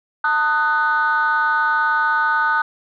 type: chord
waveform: sine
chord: D# diminished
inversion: second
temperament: just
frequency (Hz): 896 / 1244.5 / 1493.4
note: A5 / D#6 / F#6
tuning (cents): +31 / 0 / +16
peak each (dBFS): -20 / -19 / -17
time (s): 0.24-2.62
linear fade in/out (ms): 5
effects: tanh soft clip ceiling -9 dBFS